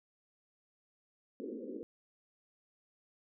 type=band-pass noise; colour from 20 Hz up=pink; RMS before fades=-43 dBFS; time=1.4-1.83 s; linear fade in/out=0 ms; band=220 to 510 Hz; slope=96 dB/octave; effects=none